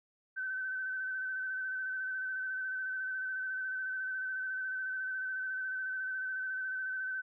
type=tone with vibrato; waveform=sine; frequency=1529 Hz; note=G6; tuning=44 cents flat; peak=-34 dBFS; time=0.36-7.22 s; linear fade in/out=20 ms; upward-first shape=square; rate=14 Hz; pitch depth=18 cents each way; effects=none